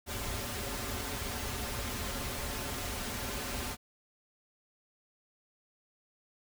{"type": "noise with comb filter", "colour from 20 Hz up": "pink", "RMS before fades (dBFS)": -37, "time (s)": [0.06, 3.77], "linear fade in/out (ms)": 50, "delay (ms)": 6.2, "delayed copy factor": -0.7, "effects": []}